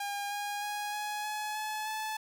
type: tone with pitch steps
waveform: sawtooth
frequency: 809 / 818.4 / 827.9 / 837.5 / 847.3 / 857.1 / 867.1 Hz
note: G#5 / G#5 / G#5 / G#5 / G#5 / A5 / A5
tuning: -46 / -26 / -6 / +14 / +34 / -46 / -26 cents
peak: -30 dBFS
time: 0-2.17 s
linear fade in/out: 5 ms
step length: 310 ms
effects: 11-bit